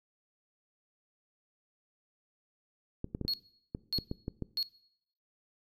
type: clicks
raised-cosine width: 3 ms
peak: -22 dBFS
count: 9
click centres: 3.044 / 3.149 / 3.213 / 3.25 / 3.749 / 3.987 / 4.114 / 4.281 / 4.423 s
type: tone bursts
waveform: triangle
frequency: 4325 Hz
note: C#8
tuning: 43 cents flat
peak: -28 dBFS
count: 3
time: 3.28-4.628 s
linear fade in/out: 0 ms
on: 56 ms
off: 590 ms
effects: noise-tail reverb RT60 0.7 s tail -21 dB re dry